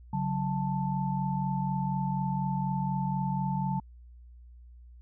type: tone cluster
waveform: sine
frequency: 142.2 / 186.3 / 882 Hz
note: C#3 / F#3 / A5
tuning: +45 / +12 / +4 cents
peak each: -31 / -31 / -33 dBFS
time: 0.13-3.8 s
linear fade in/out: 5 ms
effects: added 60 Hz sine -48 dBFS peak until 5.01 s